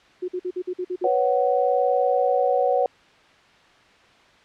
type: tone bursts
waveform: sine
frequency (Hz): 362.9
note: F#4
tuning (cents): -34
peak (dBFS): -24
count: 8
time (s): 0.22-1.074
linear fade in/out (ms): 10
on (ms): 63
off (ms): 50
type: chord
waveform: sine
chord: B suspended second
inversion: none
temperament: equal with one note detuned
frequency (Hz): 493.9 / 554.4 / 744.7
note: B4 / C#5 / F#5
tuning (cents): 0 / 0 / +11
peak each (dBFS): -22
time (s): 1.04-2.86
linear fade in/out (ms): 2
effects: white hiss -53 dBFS RMS until 4.44 s + low-pass 3000 Hz 12 dB/octave